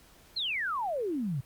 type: exponential sweep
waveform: sine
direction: down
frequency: 4318 to 123.7 Hz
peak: -29 dBFS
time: 0.36-1.41 s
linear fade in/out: 10 ms
effects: pink hiss -58 dBFS RMS until 1.45 s + Opus 48 kbps